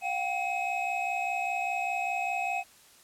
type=tone cluster; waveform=triangle; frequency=713 / 778 / 2553 Hz; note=F5 / G5 / D#7; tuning=+36 / -13 / +44 cents; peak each=-31 dBFS; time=0.01-2.64 s; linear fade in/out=50 ms; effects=white hiss -57 dBFS RMS until 3.03 s + low-pass 12000 Hz 12 dB/octave